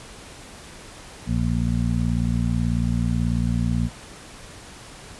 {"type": "harmonic tone", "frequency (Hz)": 58.27, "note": "A#1", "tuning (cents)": 0, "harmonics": [1, 2, 3, 4], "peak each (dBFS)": [-25, -24, -25, -26], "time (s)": [1.26, 3.9], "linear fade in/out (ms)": 50, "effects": ["pink hiss -42 dBFS RMS until 5.19 s", "resampled to 24000 Hz"]}